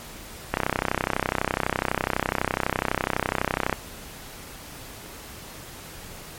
click train, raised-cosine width 0.5 ms, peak -6 dBFS, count 103, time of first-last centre 0.54-3.728 s, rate 32 Hz, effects pink hiss -41 dBFS RMS until 6.38 s + MP3 64 kbps

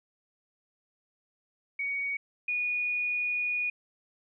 sine tone pair in turn, 2243 / 2457 Hz, C#7 / D#7, +20 / -22 cents, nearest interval major second, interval 158 cents, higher second, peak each -29 / -27 dBFS, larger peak second, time 1.79-2.17 / 2.48-3.7 s, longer second, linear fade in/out 5 ms, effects none

